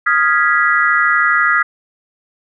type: chord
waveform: sine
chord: F half-diminished seventh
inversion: third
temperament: equal with one note detuned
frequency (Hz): 1244.5 / 1396.9 / 1661.2 / 1958.5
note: Eb6 / F6 / Ab6 / Cb7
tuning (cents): 0 / 0 / 0 / -15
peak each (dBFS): -16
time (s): 0.06-1.63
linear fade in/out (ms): 10
effects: none